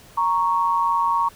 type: tone pair together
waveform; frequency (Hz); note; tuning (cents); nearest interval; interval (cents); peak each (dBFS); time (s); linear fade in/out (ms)
sine; 932.3 / 1108.7; A#5 / C#6; 0 / 0; minor third; 300; -20; 0.17-1.29; 10
effects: pink hiss -48 dBFS RMS until 1.35 s